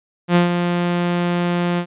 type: tone with ADSR envelope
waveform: sawtooth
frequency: 174.9 Hz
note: F3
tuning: 3 cents sharp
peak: -6 dBFS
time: 0.28-1.86 s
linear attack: 74 ms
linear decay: 130 ms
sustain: -7 dB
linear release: 76 ms
effects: resampled to 8000 Hz